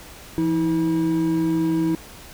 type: tone pair together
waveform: triangle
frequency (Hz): 168.76 / 322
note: E3 / E4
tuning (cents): +41 / -41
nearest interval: major seventh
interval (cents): 1118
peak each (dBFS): -23 / -17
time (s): 0.38-1.95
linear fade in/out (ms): 0
effects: pink hiss -42 dBFS RMS until 2.33 s